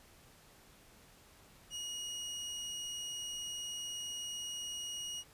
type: tone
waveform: 25% pulse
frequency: 2888 Hz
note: F#7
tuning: 43 cents flat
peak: -36 dBFS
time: 1.7-5.24 s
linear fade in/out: 50 ms
effects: pink hiss -61 dBFS RMS until 5.33 s + resampled to 32000 Hz